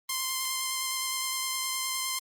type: tone with vibrato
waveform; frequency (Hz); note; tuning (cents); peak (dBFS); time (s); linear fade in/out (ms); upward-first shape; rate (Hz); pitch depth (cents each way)
5% pulse; 1046.5; C6; 0; -17; 0.09-2.19; 5; square; 9.7; 10
effects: Opus 24 kbps